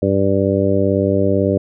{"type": "harmonic tone", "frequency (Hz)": 98, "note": "G2", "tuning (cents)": 0, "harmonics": [1, 2, 3, 4, 5, 6], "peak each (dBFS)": [-20, -20, -20, -20, -20, -20], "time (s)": [0.02, 1.58], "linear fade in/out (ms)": 5, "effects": []}